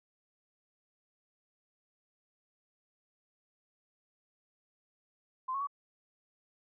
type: tone with pitch steps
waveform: sine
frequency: 1035 / 1101 / 1131 Hz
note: C6 / C#6 / C#6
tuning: -19 / -12 / +34 cents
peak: -32 dBFS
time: 5.48-5.672 s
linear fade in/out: 10 ms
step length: 64 ms
effects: none